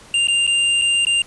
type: tone with dropouts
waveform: square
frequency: 2794 Hz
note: F7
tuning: in tune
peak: -15 dBFS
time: 0.14-1.22 s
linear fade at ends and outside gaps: 2 ms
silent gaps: 0.272-0.283 / 0.467-0.475 / 0.815-0.819 / 1.051-1.068 s
effects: pink hiss -44 dBFS RMS until 1.26 s + resampled to 24000 Hz